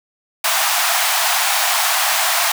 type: high-pass noise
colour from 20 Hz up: pink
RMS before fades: -17 dBFS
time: 0.44-2.52 s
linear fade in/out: 5 ms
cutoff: 650 Hz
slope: 96 dB/octave
effects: none